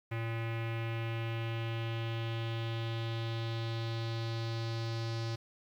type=tone with low-pass filter sweep; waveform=square; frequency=114.4 Hz; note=A#2; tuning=32 cents flat; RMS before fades=-36 dBFS; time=0.11-5.36 s; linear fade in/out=10 ms; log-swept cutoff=2300 to 4900 Hz; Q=3.1; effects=10-bit